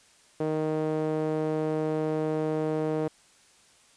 sawtooth tone with band-pass filter, 155.56 Hz, D#3, in tune, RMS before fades -28 dBFS, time 0.4-3.08 s, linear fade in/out 5 ms, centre 460 Hz, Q 1.9, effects white hiss -59 dBFS RMS until 3.96 s + resampled to 22050 Hz

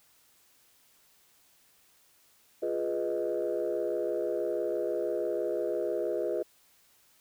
sine chord, F half-diminished seventh, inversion none, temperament equal, 349.2 / 415.3 / 493.9 / 622.3 Hz, F4 / Ab4 / Cb5 / Eb5, 0 / 0 / 0 / 0 cents, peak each -33 dBFS, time 2.62-6.43 s, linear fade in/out 10 ms, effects tanh soft clip ceiling -21 dBFS + white hiss -64 dBFS RMS until 7.2 s

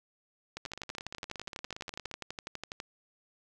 two click trains, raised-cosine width 0.2 ms, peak -21 / -24 dBFS, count 28 / 26, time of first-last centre 0.57-2.801 / 0.66-2.113 s, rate 12.1 / 17.2 Hz, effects none

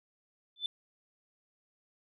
sine tone with exponential growth, 3520 Hz, A7, in tune, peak -26 dBFS, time 0.56-0.66 s, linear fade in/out 2 ms, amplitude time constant 21 ms, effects tanh soft clip ceiling -23 dBFS

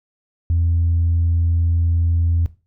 sine tone, 84.2 Hz, E2, 37 cents sharp, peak -13 dBFS, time 0.5-2.46 s, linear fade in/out 0 ms, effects noise-tail reverb RT60 0.3 s tail -17 dB re dry + tanh soft clip ceiling -11 dBFS

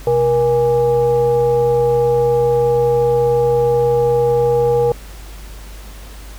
sine tone with frequency modulation, 476 Hz, A#4, 36 cents sharp, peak -11 dBFS, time 0.07-4.92 s, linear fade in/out 2 ms, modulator 349 Hz, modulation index 0.59, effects added 50 Hz sine -32 dBFS peak until 6.38 s + pink hiss -40 dBFS RMS until 6.38 s

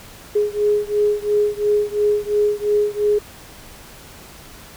sine beating tone pair, 415.3 / 418.2 Hz, G#4 / G#4, 0 / +12 cents, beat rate 2.9 Hz, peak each -18 / -19 dBFS, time 0.35-3.19 s, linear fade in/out 10 ms, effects pink hiss -41 dBFS RMS until 4.76 s

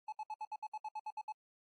triangle tone bursts, 859 Hz, A5, 42 cents flat, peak -37 dBFS, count 12, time 0.08-1.323 s, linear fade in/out 5 ms, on 44 ms, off 65 ms, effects AAC 32 kbps

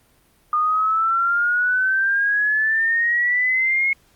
sine exponential sweep, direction up, 1216 to 2175 Hz, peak -16 dBFS, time 0.53-3.93 s, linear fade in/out 2 ms, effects pink hiss -58 dBFS RMS until 4.15 s + Opus 32 kbps

